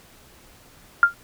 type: tone with exponential decay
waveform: sine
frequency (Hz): 1397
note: F6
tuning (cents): 0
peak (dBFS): -6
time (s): 1.03-1.14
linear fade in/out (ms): 1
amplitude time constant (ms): 23
effects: pink hiss -51 dBFS RMS until 1.23 s